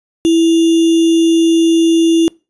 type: tone with sample-and-hold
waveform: sine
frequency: 330 Hz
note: E4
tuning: 2 cents sharp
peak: -7 dBFS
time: 0.25-2.28 s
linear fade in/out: 0 ms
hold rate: 3150 Hz
effects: noise-tail reverb RT60 0.3 s tail -26 dB re dry + resampled to 22050 Hz